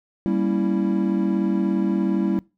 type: chord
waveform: triangle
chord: G diminished seventh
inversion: none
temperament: equal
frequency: 196 / 233.1 / 277.2 / 329.6 Hz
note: G3 / Bb3 / Db4 / Fb4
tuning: 0 / 0 / 0 / 0 cents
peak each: -20 / -25 / -26 / -22 dBFS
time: 0.26-2.39 s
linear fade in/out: 0 ms
effects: noise-tail reverb RT60 0.3 s tail -24 dB re dry